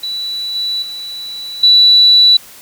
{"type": "tone with level steps", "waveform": "sine", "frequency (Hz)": 3950, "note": "B7", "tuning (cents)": 0, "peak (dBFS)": [-18, -15, -23, -4], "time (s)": [0.03, 2.37], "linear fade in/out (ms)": 5, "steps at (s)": [0.55, 0.82, 1.63], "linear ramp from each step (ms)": 5, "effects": ["white hiss -38 dBFS RMS until 2.61 s"]}